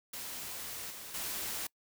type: noise with level steps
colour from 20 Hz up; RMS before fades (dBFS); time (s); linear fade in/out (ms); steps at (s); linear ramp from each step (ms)
white; -42 / -46 / -38; 0.13-1.67; 5; 0.9 / 1.14; 5
effects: noise-tail reverb RT60 0.1 s tail -25 dB re dry